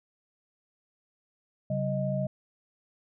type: tone cluster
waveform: sine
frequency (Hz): 135.7 / 190 / 622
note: C#3 / F#3 / D#5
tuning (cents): -36 / +46 / -1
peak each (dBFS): -30 / -32 / -31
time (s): 1.7-2.27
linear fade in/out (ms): 5
effects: none